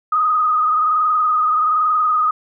sine tone with frequency modulation, 1244.5 Hz, D#6, in tune, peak -13 dBFS, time 0.12-2.31 s, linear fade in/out 5 ms, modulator 21.2 Hz, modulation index 1.6, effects none

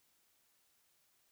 silence, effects white hiss -74 dBFS RMS until 1.31 s

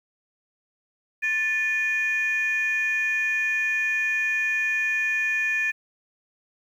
sine tone pair together, 1760 / 2450 Hz, A6 / D#7, 0 / -27 cents, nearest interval tritone, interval 573 cents, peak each -23 dBFS, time 1.22-5.72 s, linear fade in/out 20 ms, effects tanh soft clip ceiling -17 dBFS + 9-bit

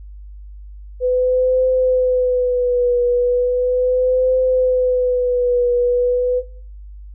sine tone with vibrato, 500 Hz, B4, 21 cents sharp, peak -13 dBFS, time 1-6.43 s, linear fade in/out 50 ms, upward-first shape triangle, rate 0.37 Hz, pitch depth 50 cents each way, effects noise-tail reverb RT60 0.5 s tail -17 dB re dry + added 50 Hz sine -33 dBFS peak until 7.14 s

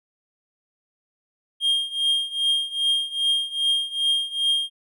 triangle tone with tremolo, 3221 Hz, G7, 46 cents sharp, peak -15 dBFS, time 1.6-4.7 s, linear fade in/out 50 ms, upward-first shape triangle, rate 2.5 Hz, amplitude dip 90%, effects none

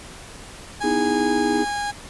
30% pulse tone with pitch glide, 826 to 820.3 Hz, G#5 to G#5, -10 to -22 cents, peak -21 dBFS, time 0.8-1.92 s, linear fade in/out 20 ms, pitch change -12 cents, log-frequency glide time 1.04-1.8 s
triangle chord, E major seventh, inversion second, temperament just, 247.2 / 309 / 329.6 / 412 Hz, B3 / D#4 / E4 / G#4, +2 / -12 / 0 / -14 cents, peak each -24 / -21 / -25 / -22 dBFS, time 0.83-1.65 s, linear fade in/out 20 ms
effects pink hiss -40 dBFS RMS until 2.09 s + resampled to 24000 Hz

